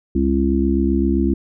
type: harmonic tone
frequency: 67.7 Hz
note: C#2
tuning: 40 cents flat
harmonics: 1 / 3 / 4 / 5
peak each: -20 / -20 / -20 / -20 dBFS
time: 0.15-1.34 s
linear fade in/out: 5 ms
effects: none